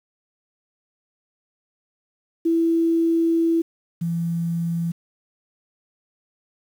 sine tone pair in turn, 331.2 / 168.49 Hz, E4 / E3, +8 / +38 cents, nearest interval octave, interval 1170 cents, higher first, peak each -16 / -21 dBFS, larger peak first, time 2.45-3.62 / 4.01-4.92 s, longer first, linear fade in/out 10 ms, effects 8-bit

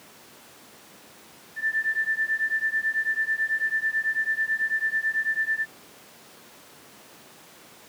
sine beating tone pair, 1767 / 1776.1 Hz, A6 / A6, +7 / +16 cents, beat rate 9.1 Hz, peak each -26 dBFS, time 1.56-5.66 s, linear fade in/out 50 ms, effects pink hiss -49 dBFS RMS until 7.88 s + high-pass 200 Hz 12 dB/octave

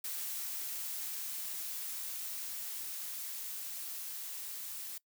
blue noise with level ramp, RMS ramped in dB -39 to -43 dBFS, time 0.04-4.98 s, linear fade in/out 5 ms, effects noise-tail reverb RT60 0.1 s tail -22 dB re dry

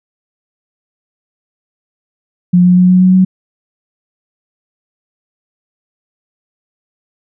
sine tone with pitch steps, 178.1 / 179.75 / 181.42 / 183.11 / 184.81 / 186.52 Hz, F3 / F#3 / F#3 / F#3 / F#3 / F#3, +34 / -50 / -34 / -18 / -2 / +14 cents, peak -4 dBFS, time 2.53-3.25 s, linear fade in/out 10 ms, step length 120 ms, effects none

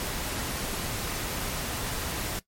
pink noise, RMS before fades -32 dBFS, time 0-2.39 s, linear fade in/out 0 ms, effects noise-tail reverb RT60 0.1 s tail -17 dB re dry + MP3 64 kbps

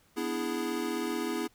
square chord, E dominant seventh, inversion second, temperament equal, 246.9 / 293.7 / 329.6 / 415.3 Hz, B3 / D4 / E4 / G#4, 0 / 0 / 0 / 0 cents, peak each -37 / -39 / -35 / -37 dBFS, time 0.16-1.48 s, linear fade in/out 20 ms, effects pink hiss -65 dBFS RMS until 1.54 s

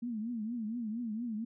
sine tone with vibrato, 227.1 Hz, A#3, 45 cents flat, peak -34 dBFS, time 0.02-1.45 s, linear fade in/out 10 ms, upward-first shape triangle, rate 4.3 Hz, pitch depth 160 cents each way, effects none

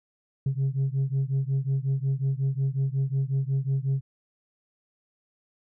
sine beating tone pair, 133.2 / 138.7 Hz, C3 / C#3, +31 / +1 cents, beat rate 5.5 Hz, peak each -24 / -25 dBFS, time 0.46-4.01 s, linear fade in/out 5 ms, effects tanh soft clip ceiling -20 dBFS

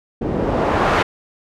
white noise with low-pass filter sweep, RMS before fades -18 dBFS, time 0.21-1.03 s, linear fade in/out 10 ms, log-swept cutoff 340 to 1500 Hz, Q 1, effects none

